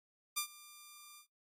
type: tone with ADSR envelope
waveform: 5% pulse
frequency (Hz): 1192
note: D6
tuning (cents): +25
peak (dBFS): -20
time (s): 0.36-1.27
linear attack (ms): 17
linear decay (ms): 92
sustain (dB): -22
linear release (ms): 93
effects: noise-tail reverb RT60 0.2 s tail -26 dB re dry + AAC 48 kbps